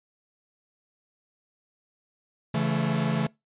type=tone cluster; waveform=45% pulse; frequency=140.2 / 167 / 218.9 Hz; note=C#3 / E3 / A3; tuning=+20 / +23 / -9 cents; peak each=-28 dBFS; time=2.54-3.27 s; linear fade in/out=5 ms; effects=noise-tail reverb RT60 0.2 s tail -23 dB re dry + resampled to 8000 Hz